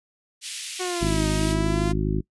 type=high-pass noise; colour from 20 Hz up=pink; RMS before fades=-33 dBFS; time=0.41-1.56 s; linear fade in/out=50 ms; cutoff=2500 Hz; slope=24 dB/octave
type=exponential two-way sweep; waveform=sawtooth; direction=down then up; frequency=369.9 to 311 to 347.6 Hz; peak=-22 dBFS; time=0.79-1.93 s; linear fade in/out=20 ms; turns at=1.28 s
type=harmonic tone; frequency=51.91 Hz; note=G#1; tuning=in tune; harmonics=1 / 2 / 3 / 4 / 5 / 6 / 7; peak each=-26 / -30 / -27 / -31 / -32 / -32 / -30 dBFS; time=1.01-2.21 s; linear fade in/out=10 ms
effects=noise-tail reverb RT60 0.1 s tail -22 dB re dry + resampled to 24000 Hz